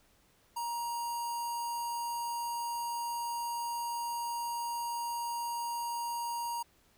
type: tone with notch filter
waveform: square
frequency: 943 Hz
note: A#5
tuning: 20 cents sharp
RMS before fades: -36 dBFS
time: 0.56-6.63 s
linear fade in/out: 10 ms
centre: 2200 Hz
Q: 0.57
effects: pink hiss -67 dBFS RMS until 6.97 s